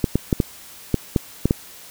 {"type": "clicks", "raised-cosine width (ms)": 3, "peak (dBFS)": -3, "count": 8, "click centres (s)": [0.042, 0.156, 0.328, 0.402, 0.943, 1.162, 1.456, 1.509], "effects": ["white hiss -42 dBFS RMS until 1.9 s"]}